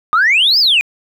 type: exponential two-way sweep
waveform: sine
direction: up then down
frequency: 1188 to 5274 to 2373 Hz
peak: -7 dBFS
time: 0.13-0.81 s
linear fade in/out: 0 ms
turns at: 0.59 s
effects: tanh soft clip ceiling -5 dBFS + 8-bit